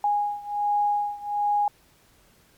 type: beating tone pair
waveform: sine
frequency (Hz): 824 / 825.3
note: G#5 / G#5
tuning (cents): -14 / -11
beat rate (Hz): 1.3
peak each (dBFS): -24 / -26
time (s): 0.04-1.68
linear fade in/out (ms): 2
effects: pink hiss -59 dBFS RMS until 2.57 s + MP3 96 kbps